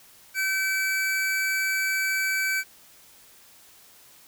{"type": "tone pair together", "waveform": "square", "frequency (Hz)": [1534.5, 2301], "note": ["G6", "D7"], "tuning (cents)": [-37, -36], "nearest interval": "perfect fifth", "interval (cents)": 701, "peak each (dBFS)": -27, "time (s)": [0.34, 2.64], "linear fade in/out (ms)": 50, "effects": ["white hiss -53 dBFS RMS until 4.27 s"]}